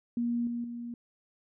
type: tone with level steps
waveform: sine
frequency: 237.4 Hz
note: A#3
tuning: 32 cents sharp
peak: -27 / -31 / -36 dBFS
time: 0.17-0.94 s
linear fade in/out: 2 ms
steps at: 0.47 / 0.64 s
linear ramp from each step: 2 ms
effects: none